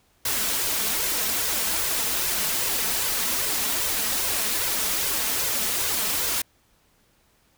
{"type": "noise with flanger", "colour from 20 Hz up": "white", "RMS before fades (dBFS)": -25, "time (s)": [0.25, 6.42], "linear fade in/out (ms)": 5, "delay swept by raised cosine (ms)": [1.9, 4.7], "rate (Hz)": 2.5, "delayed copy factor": 0.6, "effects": ["pink hiss -63 dBFS RMS until 7.57 s"]}